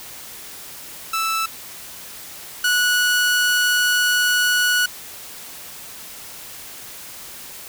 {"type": "tone pair in turn", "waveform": "sawtooth", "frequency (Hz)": [1318.5, 1468.7], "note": ["E6", "F#6"], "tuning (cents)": [0, -13], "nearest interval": "major second", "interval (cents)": 187, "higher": "second", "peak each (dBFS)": [-16, -12], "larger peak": "second", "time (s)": [[1.13, 1.46], [2.64, 4.86]], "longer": "second", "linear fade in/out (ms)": 5, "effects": ["white hiss -37 dBFS RMS until 7.68 s"]}